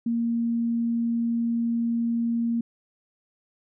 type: tone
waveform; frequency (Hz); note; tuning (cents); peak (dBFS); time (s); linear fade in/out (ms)
sine; 232.9; A#3; -1; -22; 0.06-2.61; 5
effects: none